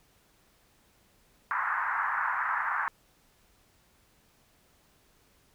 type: band-pass noise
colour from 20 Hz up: pink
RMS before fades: -30 dBFS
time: 1.51-2.88 s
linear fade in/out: 0 ms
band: 910 to 1800 Hz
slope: 48 dB/octave
effects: pink hiss -65 dBFS RMS until 5.54 s